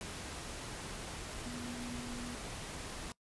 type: tone in noise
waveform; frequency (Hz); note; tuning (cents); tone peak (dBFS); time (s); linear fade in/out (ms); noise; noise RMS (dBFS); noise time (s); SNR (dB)
sine; 242.5; B3; -31; -43; 1.46-2.35; 0; pink; -44; 0.01-3.12; -2
effects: noise-tail reverb RT60 0.1 s tail -22 dB re dry + resampled to 24000 Hz